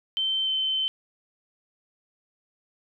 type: tone pair in turn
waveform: sine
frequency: 3100 / 3077 Hz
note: G7 / G7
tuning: -20 / -33 cents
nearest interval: unison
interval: 13 cents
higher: first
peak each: -23 dBFS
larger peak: neither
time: 0.17-0.47 / 0.47-0.88 s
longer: second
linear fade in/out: 0 ms
effects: none